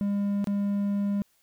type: tone with dropouts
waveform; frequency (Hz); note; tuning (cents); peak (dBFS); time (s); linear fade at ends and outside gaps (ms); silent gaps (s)
triangle; 201.7; G3; +50; -22; 0.01-1.22; 0; 0.443-0.472
effects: white hiss -67 dBFS RMS until 1.42 s